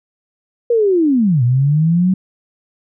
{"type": "linear two-way sweep", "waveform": "sine", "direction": "down then up", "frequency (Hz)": [484.8, 117.8, 190.3], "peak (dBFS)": -10, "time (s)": [0.7, 2.14], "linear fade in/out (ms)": 5, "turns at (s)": 1.43, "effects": []}